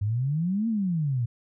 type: exponential two-way sweep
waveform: sine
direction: up then down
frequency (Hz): 98 to 233.1 to 113.8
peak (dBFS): -23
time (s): 0.01-1.26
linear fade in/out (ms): 10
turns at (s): 0.68
effects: none